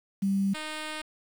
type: tone pair in turn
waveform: sine / 5% pulse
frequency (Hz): 196 / 308.4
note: G3 / D#4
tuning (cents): 0 / -15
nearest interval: minor sixth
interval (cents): 785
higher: second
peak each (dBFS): -23 / -22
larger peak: second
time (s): 0.22-0.54 / 0.54-1.02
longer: second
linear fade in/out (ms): 10
effects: low-pass 10000 Hz 12 dB/octave + 8-bit